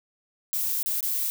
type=noise with dropouts; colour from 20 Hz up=violet; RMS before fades=-27 dBFS; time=0.53-1.3 s; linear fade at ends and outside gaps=0 ms; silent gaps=0.829-0.86 / 1.007-1.028 s; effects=none